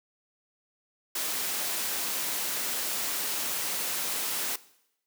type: noise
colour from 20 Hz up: white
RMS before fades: -31 dBFS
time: 1.15-4.56 s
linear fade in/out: 5 ms
effects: noise-tail reverb RT60 0.8 s tail -19 dB re dry + high-pass 200 Hz 12 dB/octave